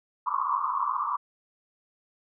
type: band-pass noise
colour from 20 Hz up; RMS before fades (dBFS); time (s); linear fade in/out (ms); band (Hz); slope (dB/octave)
pink; -28; 0.26-1.17; 10; 980 to 1200; 96
effects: none